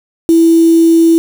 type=tone with quantisation; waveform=sine; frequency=330.2 Hz; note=E4; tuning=3 cents sharp; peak=-4 dBFS; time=0.29-1.18 s; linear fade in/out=0 ms; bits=4; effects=none